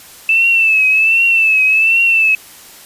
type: tone with vibrato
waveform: sine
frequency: 2637 Hz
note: E7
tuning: in tune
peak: -8 dBFS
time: 0.29-2.35 s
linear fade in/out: 2 ms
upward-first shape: triangle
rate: 1.3 Hz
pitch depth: 76 cents each way
effects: white hiss -38 dBFS RMS until 2.85 s + resampled to 32000 Hz